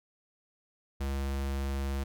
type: tone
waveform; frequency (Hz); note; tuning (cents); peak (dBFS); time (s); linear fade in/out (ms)
square; 68.5; C#2; -20; -31; 1-2.04; 10
effects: none